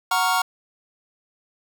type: chord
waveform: square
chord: Gb major seventh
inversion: none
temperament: equal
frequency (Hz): 740 / 932.3 / 1108.7 / 1396.9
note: Gb5 / Bb5 / Db6 / F6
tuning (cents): 0 / 0 / 0 / 0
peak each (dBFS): -25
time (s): 0.11-0.42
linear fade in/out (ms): 5
effects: none